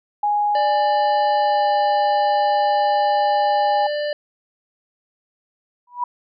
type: tone with pitch glide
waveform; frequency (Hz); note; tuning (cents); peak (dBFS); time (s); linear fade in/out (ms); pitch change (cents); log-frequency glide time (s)
sine; 829 to 819.5; G#5 to G#5; -3 to -23; -16; 0.23-3.87; 5; -20; 1.38-1.67
type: harmonic tone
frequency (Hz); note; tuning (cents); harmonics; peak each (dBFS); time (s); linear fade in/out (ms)
592; D5; +14; 1 / 3 / 5 / 7 / 8; -21 / -31 / -35 / -38 / -39; 0.55-4.13; 2
type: tone with exponential growth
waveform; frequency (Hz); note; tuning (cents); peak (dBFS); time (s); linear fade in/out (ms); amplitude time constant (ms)
sine; 976; B5; -21; -16; 5.87-6.04; 5; 35
effects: none